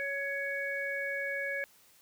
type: harmonic tone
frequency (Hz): 558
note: C#5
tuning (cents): +11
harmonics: 1 / 3 / 4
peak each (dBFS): -38 / -35 / -37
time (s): 0-1.64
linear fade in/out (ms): 0
effects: white hiss -62 dBFS RMS until 2.01 s